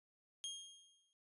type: tone with exponential decay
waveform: sawtooth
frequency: 3239 Hz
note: G#7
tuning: 44 cents flat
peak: -37 dBFS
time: 0.44-1.13 s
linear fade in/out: 0 ms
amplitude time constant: 150 ms
effects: noise-tail reverb RT60 0.1 s tail -20 dB re dry + resampled to 24000 Hz